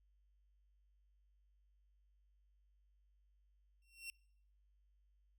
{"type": "tone with exponential growth", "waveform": "sawtooth", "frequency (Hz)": 2722, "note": "F7", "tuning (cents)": -45, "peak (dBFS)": -39, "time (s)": [3.82, 4.1], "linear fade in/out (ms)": 1, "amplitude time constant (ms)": 60, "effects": ["noise-tail reverb RT60 0.7 s tail -25 dB re dry", "added 50 Hz sine -70 dBFS peak until 5.38 s"]}